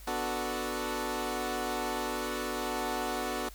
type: chord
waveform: 15% pulse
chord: B minor seventh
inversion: none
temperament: equal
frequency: 246.9 / 293.7 / 370 / 440 Hz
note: B3 / D4 / F#4 / A4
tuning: 0 / 0 / 0 / 0 cents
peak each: -31 / -32 / -30 / -32 dBFS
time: 0.07-3.49 s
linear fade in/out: 5 ms
effects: added 50 Hz sine -47 dBFS peak until 3.54 s + white hiss -54 dBFS RMS until 3.54 s